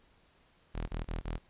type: tone bursts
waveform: sawtooth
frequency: 40.65 Hz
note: E1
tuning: 23 cents flat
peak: -30 dBFS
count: 4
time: 0.74-1.384 s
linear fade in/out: 20 ms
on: 140 ms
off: 28 ms
effects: pink hiss -66 dBFS RMS until 1.49 s + resampled to 8000 Hz